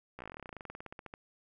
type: slowing click train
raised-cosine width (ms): 0.5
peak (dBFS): -29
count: 26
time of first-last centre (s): 0.19-1.139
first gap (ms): 15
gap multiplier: 1.07
effects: none